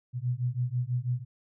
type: beating tone pair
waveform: sine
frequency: 120.8 / 126.9 Hz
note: B2 / B2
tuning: -38 / +47 cents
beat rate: 6.1 Hz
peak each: -30 dBFS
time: 0.13-1.25 s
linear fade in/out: 50 ms
effects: none